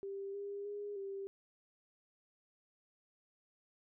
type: tone with pitch steps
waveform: sine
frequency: 394.2 / 402.5 / 410.2 / 392.8 Hz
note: G4 / G4 / G#4 / G4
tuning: +10 / +46 / -21 / +4 cents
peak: -40 dBFS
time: 0.03-1.27 s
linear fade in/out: 0 ms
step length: 310 ms
effects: none